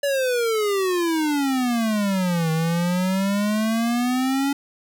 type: exponential two-way sweep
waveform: square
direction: down then up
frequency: 575 to 158.7 to 282.2 Hz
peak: -20 dBFS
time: 0.03-4.53 s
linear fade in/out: 5 ms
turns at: 2.51 s
effects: none